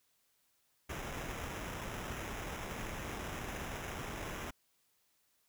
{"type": "noise with sample-and-hold", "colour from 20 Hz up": "pink", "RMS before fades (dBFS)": -42, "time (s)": [0.89, 4.51], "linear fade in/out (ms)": 10, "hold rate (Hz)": 4410, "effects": ["white hiss -75 dBFS RMS until 5.48 s"]}